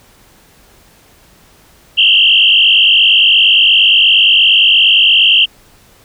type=tone with frequency modulation; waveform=sine; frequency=2960 Hz; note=F#7; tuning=in tune; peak=-5 dBFS; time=1.97-5.46 s; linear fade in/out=20 ms; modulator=48.6 Hz; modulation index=5; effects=pink hiss -46 dBFS RMS until 6.04 s